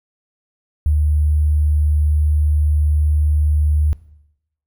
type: tone with sample-and-hold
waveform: sine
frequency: 75.1 Hz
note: D2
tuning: 39 cents sharp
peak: -12 dBFS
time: 0.86-3.93 s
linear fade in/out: 0 ms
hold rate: 11025 Hz
effects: noise-tail reverb RT60 0.8 s tail -19 dB re dry